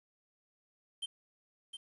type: tone with echo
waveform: square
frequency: 3136 Hz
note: G7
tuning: in tune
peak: -36 dBFS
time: 1.02-1.06 s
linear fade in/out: 10 ms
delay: 710 ms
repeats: 1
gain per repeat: -7 dB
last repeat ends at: 1.77 s
effects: resampled to 24000 Hz + 11-bit